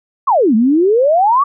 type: exponential two-way sweep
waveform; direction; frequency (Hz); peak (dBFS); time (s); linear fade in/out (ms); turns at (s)
sine; down then up; 1174.7 to 210 to 1174.7; -8; 0.27-1.44; 10; 0.55
effects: none